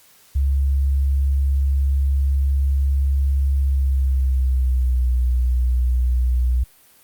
sine tone with pitch glide, 68.6 to 61.83 Hz, C#2 to B1, -17 to +3 cents, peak -15 dBFS, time 0.35-6.64 s, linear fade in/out 10 ms, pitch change -180 cents, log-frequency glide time 3.57-5.12 s, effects white hiss -52 dBFS RMS until 7.03 s + Opus 48 kbps

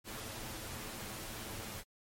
pink noise with comb filter, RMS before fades -44 dBFS, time 0.04-1.84 s, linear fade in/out 50 ms, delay 9.2 ms, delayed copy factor +0.5, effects MP3 64 kbps

